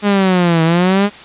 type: linear two-way sweep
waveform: sawtooth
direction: down then up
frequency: 207.7 to 160.4 to 207.7 Hz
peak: -6 dBFS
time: 0.02-1.1 s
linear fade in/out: 50 ms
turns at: 0.63 s
effects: white hiss -35 dBFS RMS until 1.24 s + resampled to 8000 Hz